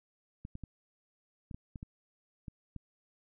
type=clicks; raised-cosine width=5 ms; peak=-30 dBFS; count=9; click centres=0.451 / 0.554 / 0.637 / 1.512 / 1.545 / 1.758 / 1.829 / 2.482 / 2.763 s; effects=none